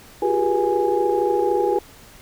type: tone cluster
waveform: sine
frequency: 353.6 / 386.7 / 410.6 / 484.7 / 829 Hz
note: F4 / G4 / G#4 / B4 / G#5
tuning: +22 / -24 / -20 / -32 / -3 cents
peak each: -23 dBFS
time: 0.22-1.79 s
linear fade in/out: 5 ms
effects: tanh soft clip ceiling -6 dBFS + pink hiss -46 dBFS RMS until 2.21 s